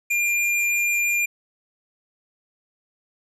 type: tone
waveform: square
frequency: 2399 Hz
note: D7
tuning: 36 cents sharp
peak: -20 dBFS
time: 0.1-1.26 s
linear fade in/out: 10 ms
effects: resampled to 32000 Hz